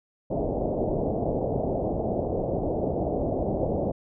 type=low-pass noise; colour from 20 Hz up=white; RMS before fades=-27 dBFS; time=0.3-3.92 s; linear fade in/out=10 ms; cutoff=700 Hz; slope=48 dB/octave; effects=none